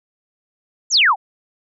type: exponential sweep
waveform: sine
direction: down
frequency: 7459 to 714 Hz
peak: -10 dBFS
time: 0.9-1.16 s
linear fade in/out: 50 ms
effects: none